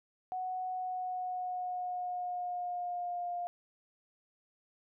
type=tone with pitch glide; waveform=sine; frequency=740 to 704.5 Hz; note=F#5 to F5; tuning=0 to +15 cents; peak=-34 dBFS; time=0.32-3.47 s; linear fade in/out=0 ms; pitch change=-85 cents; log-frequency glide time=0.69-3.33 s; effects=none